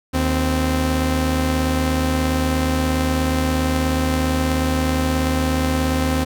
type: tone pair together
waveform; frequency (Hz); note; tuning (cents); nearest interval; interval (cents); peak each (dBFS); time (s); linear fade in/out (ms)
sawtooth; 76.94 / 260; D#2 / C4; -19 / -11; octave + major sixth; 2108; -16; 0.13-6.25; 20
effects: none